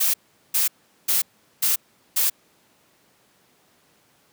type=noise bursts; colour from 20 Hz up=blue; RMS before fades=-20 dBFS; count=5; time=0-2.3 s; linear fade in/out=10 ms; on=140 ms; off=400 ms; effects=pink hiss -60 dBFS RMS until 4.32 s + high-pass 150 Hz 12 dB/octave